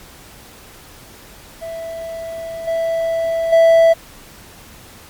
triangle tone with level steps, 660 Hz, E5, 2 cents sharp, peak -23 / -14 / -5 dBFS, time 1.61-3.94 s, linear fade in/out 20 ms, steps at 2.67 / 3.52 s, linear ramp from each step 10 ms, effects pink hiss -41 dBFS RMS until 5.09 s + MP3 96 kbps

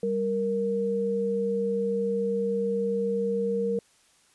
sine tone pair together, 196 / 466.5 Hz, G3 / A#4, 0 / +1 cents, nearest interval octave + minor third, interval 1501 cents, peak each -30 / -25 dBFS, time 0.03-3.79 s, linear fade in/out 2 ms, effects white hiss -62 dBFS RMS until 4.34 s + resampled to 24000 Hz

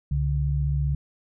sine tone pair together, 67.3 / 142.6 Hz, C2 / C#3, +49 / +49 cents, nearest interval octave + minor second, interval 1300 cents, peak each -24 dBFS, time 0.11-0.95 s, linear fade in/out 5 ms, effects none

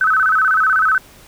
sine tone with vibrato, 1398 Hz, F6, 1 cent sharp, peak -11 dBFS, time 0.01-0.98 s, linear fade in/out 2 ms, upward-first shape square, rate 16 Hz, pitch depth 150 cents each way, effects pink hiss -44 dBFS RMS until 1.27 s

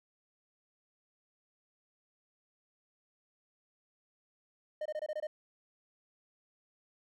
triangle tone bursts, 612 Hz, D#5, 29 cents flat, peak -32 dBFS, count 7, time 4.81-5.27 s, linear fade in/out 5 ms, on 46 ms, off 23 ms, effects none

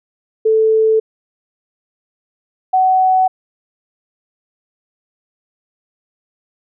sine tone pair in turn, 440 / 749.8 Hz, A4 / F#5, 0 / +23 cents, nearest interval major sixth, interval 923 cents, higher second, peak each -9 dBFS, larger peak neither, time 0.45-1 / 2.73-3.28 s, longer neither, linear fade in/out 10 ms, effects none

